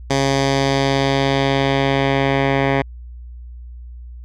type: tone with low-pass filter sweep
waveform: 10% pulse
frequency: 136.9 Hz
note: C#3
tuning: 21 cents flat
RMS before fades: -17 dBFS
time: 0.1-2.82 s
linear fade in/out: 5 ms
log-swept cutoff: 6100 to 2200 Hz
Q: 1.5
effects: added 60 Hz sine -32 dBFS peak until 4.24 s